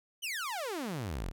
sawtooth exponential sweep, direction down, 3136 to 34.77 Hz, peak -31 dBFS, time 0.22-1.32 s, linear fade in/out 20 ms, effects none

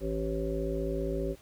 harmonic tone, 55 Hz, A1, in tune, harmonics 1 / 3 / 5 / 7 / 9 / 10, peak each -34 / -38 / -38 / -34 / -41 / -37 dBFS, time 0-1.36 s, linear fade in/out 50 ms, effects pink hiss -58 dBFS RMS until 1.41 s

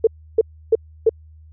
sine tone bursts, 447.3 Hz, A4, 28 cents sharp, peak -9 dBFS, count 4, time 0.04-1.094 s, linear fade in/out 5 ms, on 31 ms, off 310 ms, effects added 78 Hz sine -42 dBFS peak until 1.52 s

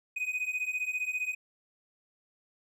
triangle beating tone pair, 2489 / 2504 Hz, D#7 / D#7, 0 / +10 cents, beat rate 15 Hz, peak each -33 / -31 dBFS, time 0.16-1.35 s, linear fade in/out 10 ms, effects none

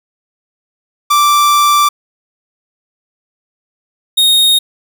45% pulse tone pair in turn, 1172 / 3721 Hz, D6 / A#7, -4 / -4 cents, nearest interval octave + minor sixth, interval 2000 cents, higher second, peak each -7 dBFS, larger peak neither, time 1.1-1.89 / 4.17-4.59 s, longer first, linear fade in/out 10 ms, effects none

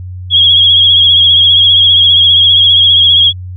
sine tone with vibrato, 3300 Hz, G#7, 12 cents flat, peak -3 dBFS, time 0.3-3.33 s, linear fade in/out 50 ms, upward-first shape triangle, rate 15 Hz, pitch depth 51 cents each way, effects added 91 Hz sine -21 dBFS peak until 3.56 s

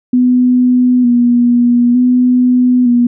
sine tone with vibrato, 245.3 Hz, B3, 12 cents flat, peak -6 dBFS, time 0.13-3.07 s, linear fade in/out 5 ms, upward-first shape square, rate 0.55 Hz, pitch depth 29 cents each way, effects none

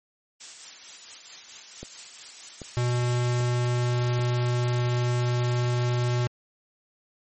blue noise with tremolo, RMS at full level -36 dBFS, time 0.4-3.49 s, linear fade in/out 10 ms, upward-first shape triangle, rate 4.5 Hz, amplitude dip 40%
click train, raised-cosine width 2 ms, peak -24 dBFS, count 4, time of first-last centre 1.83-4.192 s, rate 1.27 Hz
square tone, 122.1 Hz, B2, 19 cents flat, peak -23 dBFS, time 2.77-6.27 s, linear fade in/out 0 ms
effects MP3 32 kbps

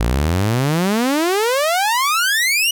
sawtooth exponential sweep, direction up, 53.3 to 2960 Hz, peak -11 dBFS, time 0-2.71 s, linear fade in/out 5 ms, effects none

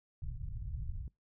pink low-pass noise, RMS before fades -40 dBFS, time 0.22-1.08 s, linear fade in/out 2 ms, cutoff 140 Hz, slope 48 dB/octave, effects noise-tail reverb RT60 0.2 s tail -24 dB re dry

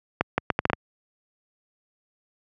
accelerating click train, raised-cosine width 0.5 ms, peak -5 dBFS, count 7, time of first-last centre 0.21-0.733 s, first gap 170 ms, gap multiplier 0.72, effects high-pass 80 Hz 12 dB/octave

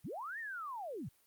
sine linear two-way sweep, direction up then down, 90.6 to 1882 to 90.6 Hz, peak -40 dBFS, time 0.04-1.09 s, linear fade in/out 10 ms, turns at 0.39 s, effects white hiss -70 dBFS RMS until 1.26 s + Opus 32 kbps

